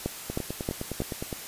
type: two click trains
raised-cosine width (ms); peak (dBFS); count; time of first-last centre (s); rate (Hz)
2; -18 / -14; 11 / 4; 0.3-1.328 / 0.06-1.003; 9.73 / 3.18
effects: white hiss -40 dBFS RMS until 1.47 s + resampled to 32000 Hz